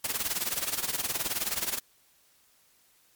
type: noise with tremolo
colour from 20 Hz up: white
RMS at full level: -28 dBFS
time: 0.04-1.79 s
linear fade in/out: 5 ms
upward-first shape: sine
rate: 19 Hz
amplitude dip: 80%
effects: white hiss -64 dBFS RMS until 3.15 s + MP3 96 kbps